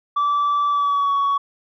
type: tone with pitch glide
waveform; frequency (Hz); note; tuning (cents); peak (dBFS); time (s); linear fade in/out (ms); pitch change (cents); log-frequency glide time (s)
sine; 1159 to 1121.5; D6 to C#6; -23 to +20; -14; 0.16-1.38; 10; -57; 0.69-1.14
effects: tanh soft clip ceiling -15 dBFS